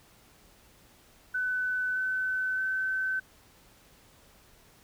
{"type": "tone with pitch steps", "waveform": "sine", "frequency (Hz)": [1504, 1517.1, 1530.3], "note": ["F#6", "F#6", "G6"], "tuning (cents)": [28, 43, -42], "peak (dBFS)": -27, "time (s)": [1.34, 3.2], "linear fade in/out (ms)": 10, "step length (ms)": 620, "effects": ["pink hiss -59 dBFS RMS until 4.83 s"]}